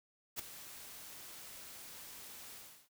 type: noise with ADSR envelope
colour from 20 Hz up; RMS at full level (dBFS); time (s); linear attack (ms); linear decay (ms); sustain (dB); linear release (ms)
white; -37; 0.36-2.89; 33; 7; -14; 340
effects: none